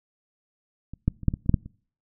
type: clicks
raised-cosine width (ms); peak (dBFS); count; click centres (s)
5; -25 / -8 / -25 / -6 / -16 / -26 / -6 / -6 / -26; 9; 0.936 / 1.08 / 1.233 / 1.283 / 1.339 / 1.461 / 1.494 / 1.542 / 1.66
effects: noise-tail reverb RT60 0.5 s tail -26 dB re dry